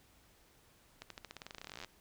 accelerating click train, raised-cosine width 0.2 ms, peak -28 dBFS, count 25, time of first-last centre 1.02-1.846 s, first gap 83 ms, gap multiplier 0.91, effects pink hiss -66 dBFS RMS until 2 s

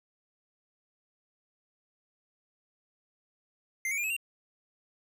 square tone with pitch steps, 2093 / 2243 / 2404 / 2577 / 2762 Hz, C7 / C#7 / D7 / E7 / F7, 0 / +20 / +40 / -40 / -20 cents, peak -30 dBFS, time 3.85-4.165 s, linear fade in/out 2 ms, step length 63 ms, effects none

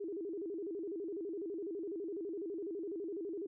sine tone with vibrato, 365.4 Hz, F#4, 22 cents flat, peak -38 dBFS, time 0-3.47 s, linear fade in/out 10 ms, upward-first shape square, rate 12 Hz, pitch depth 180 cents each way, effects none

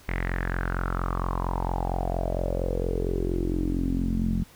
sawtooth tone with low-pass filter sweep, 44.35 Hz, F1, 27 cents sharp, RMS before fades -27 dBFS, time 0.08-4.44 s, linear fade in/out 10 ms, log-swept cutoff 2100 to 200 Hz, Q 6.5, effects pink hiss -53 dBFS RMS until 4.55 s

